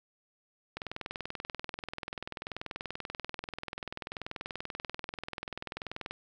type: click train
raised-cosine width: 0.3 ms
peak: -21 dBFS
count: 111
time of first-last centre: 0.77-6.11 s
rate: 20.6 Hz
effects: none